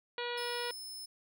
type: harmonic tone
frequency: 482.1 Hz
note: B4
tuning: 42 cents flat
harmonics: 1 / 2 / 3 / 4 / 5 / 6 / 7 / 8 / 9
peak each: -39 / -42 / -44 / -45 / -46 / -47 / -47 / -48 / -49 dBFS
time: 0.18-0.71 s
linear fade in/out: 2 ms
type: tone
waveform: sawtooth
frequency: 5230 Hz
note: E8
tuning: 15 cents flat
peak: -40 dBFS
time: 0.37-1.06 s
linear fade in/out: 10 ms
effects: none